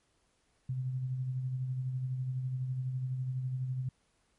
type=tone with tremolo; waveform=sine; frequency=128.9 Hz; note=C3; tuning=26 cents flat; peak=-30 dBFS; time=0.69-3.89 s; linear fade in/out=5 ms; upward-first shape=sine; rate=12 Hz; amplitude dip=40%; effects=pink hiss -73 dBFS RMS until 4.38 s + MP3 48 kbps